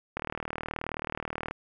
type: click train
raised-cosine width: 0.5 ms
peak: -17 dBFS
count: 53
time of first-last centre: 0.17-1.51 s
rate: 38.8 Hz
effects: none